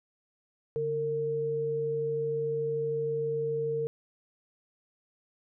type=tone pair together; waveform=sine; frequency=143.72 / 456.7 Hz; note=D3 / A#4; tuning=-37 / -36 cents; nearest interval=octave + minor sixth; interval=2001 cents; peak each=-37 / -28 dBFS; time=0.76-3.87 s; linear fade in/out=0 ms; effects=none